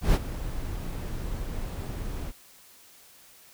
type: noise with ADSR envelope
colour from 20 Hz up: brown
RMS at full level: -17 dBFS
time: 0.01-2.32 s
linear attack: 130 ms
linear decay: 42 ms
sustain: -16 dB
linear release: 30 ms
effects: white hiss -54 dBFS RMS until 3.53 s